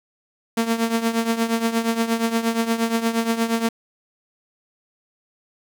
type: tone with tremolo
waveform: sawtooth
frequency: 228.6 Hz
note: A#3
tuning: 34 cents flat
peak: -12 dBFS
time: 0.57-3.69 s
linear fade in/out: 5 ms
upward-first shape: triangle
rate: 8.5 Hz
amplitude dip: 80%
effects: 8-bit